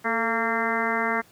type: harmonic tone with a mistuned harmonic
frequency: 228.8 Hz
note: A#3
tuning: 32 cents flat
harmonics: 1 / 2 / 3 / 4 / 5 / 6 / 7 / 8 / 9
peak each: -31 / -31 / -31 / -31 / -31 / -31 / -31 / -31 / -31 dBFS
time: 0.04-1.22 s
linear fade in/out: 20 ms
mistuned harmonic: 2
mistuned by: -50 cents
effects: pink hiss -55 dBFS RMS until 1.31 s + high-pass 100 Hz 12 dB/octave